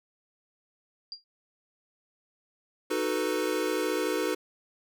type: tone with exponential decay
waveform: sine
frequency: 4777 Hz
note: D8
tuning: 29 cents sharp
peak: -32 dBFS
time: 1.12-1.24 s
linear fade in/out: 1 ms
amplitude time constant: 24 ms
type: chord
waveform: square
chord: B dominant seventh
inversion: first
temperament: equal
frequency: 311.1 / 370 / 440 / 493.9 Hz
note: D#4 / F#4 / A4 / B4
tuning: 0 / 0 / 0 / 0 cents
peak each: -33 dBFS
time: 2.9-4.35 s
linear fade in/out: 10 ms
effects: none